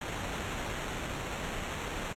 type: noise with sample-and-hold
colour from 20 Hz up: pink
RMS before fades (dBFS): -37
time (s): 0.01-2.13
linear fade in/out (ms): 5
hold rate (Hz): 4900
effects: low-pass 10000 Hz 12 dB/octave + AAC 64 kbps